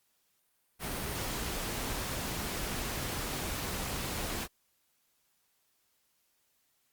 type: noise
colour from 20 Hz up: pink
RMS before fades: -36 dBFS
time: 0.79-4.48 s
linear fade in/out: 50 ms
effects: white hiss -74 dBFS RMS until 6.92 s + Opus 48 kbps